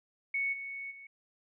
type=tone with level steps; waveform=sine; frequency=2217 Hz; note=C#7; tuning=in tune; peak=-29 / -38 / -47 dBFS; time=0.34-1.07 s; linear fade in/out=5 ms; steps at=0.52 / 0.9 s; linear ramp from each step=20 ms; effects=none